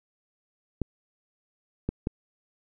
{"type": "clicks", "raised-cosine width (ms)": 3, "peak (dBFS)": -14, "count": 3, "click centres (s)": [0.817, 1.89, 2.071], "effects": []}